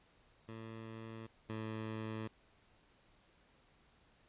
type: tone pair in turn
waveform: 15% pulse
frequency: 112.3 / 110.05 Hz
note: A2 / A2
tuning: +36 / +1 cents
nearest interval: unison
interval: 35 cents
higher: first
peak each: -40 / -34 dBFS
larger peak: second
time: 0.48-1.27 / 1.49-2.28 s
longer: neither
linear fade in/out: 10 ms
effects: pink hiss -69 dBFS RMS until 4.28 s + resampled to 8000 Hz